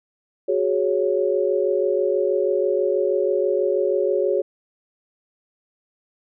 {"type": "chord", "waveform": "sine", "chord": "F# suspended second", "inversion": "none", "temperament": "just", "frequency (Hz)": [370, 416.2, 555], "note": ["F#4", "G#4", "C#5"], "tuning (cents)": [0, 4, 2], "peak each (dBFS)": -22, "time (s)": [0.48, 4.42], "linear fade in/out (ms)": 10, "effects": []}